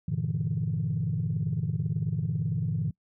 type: chord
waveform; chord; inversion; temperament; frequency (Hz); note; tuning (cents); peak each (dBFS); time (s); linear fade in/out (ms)
sine; E half-diminished seventh; first; equal; 98 / 116.54 / 146.83 / 164.81; G2 / Bb2 / D3 / E3; 0 / 0 / 0 / 0; -34 / -31 / -30 / -30; 0.08-2.91; 5
effects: noise-tail reverb RT60 0.1 s tail -25 dB re dry + tanh soft clip ceiling -19 dBFS